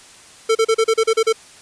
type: tone bursts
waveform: square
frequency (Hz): 447.1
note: A4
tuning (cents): +28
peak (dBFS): -13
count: 9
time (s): 0.49-1.328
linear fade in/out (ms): 10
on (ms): 62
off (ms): 35
effects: white hiss -44 dBFS RMS until 1.61 s + resampled to 22050 Hz